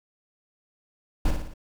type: noise with echo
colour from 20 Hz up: brown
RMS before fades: -20 dBFS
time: 1.25-1.31 s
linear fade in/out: 5 ms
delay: 57 ms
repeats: 4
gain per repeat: -5 dB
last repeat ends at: 1.538 s
effects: none